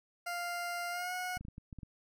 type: tone with pitch glide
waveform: 20% pulse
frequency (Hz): 698.5 to 729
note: F5 to F#5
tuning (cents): 0 to -26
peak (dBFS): -31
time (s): 0.26-1.38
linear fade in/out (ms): 10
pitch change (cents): +74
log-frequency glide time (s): 0.9-1.13
type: clicks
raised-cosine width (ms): 5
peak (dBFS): -33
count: 8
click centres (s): 1.371 / 1.41 / 1.451 / 1.484 / 1.581 / 1.728 / 1.787 / 1.832
effects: none